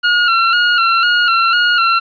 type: tone with vibrato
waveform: sawtooth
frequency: 1396.9 Hz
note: F6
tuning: in tune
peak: -6 dBFS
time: 0.03-2 s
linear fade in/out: 20 ms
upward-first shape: square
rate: 2 Hz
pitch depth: 48 cents each way
effects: resampled to 11025 Hz + 8-bit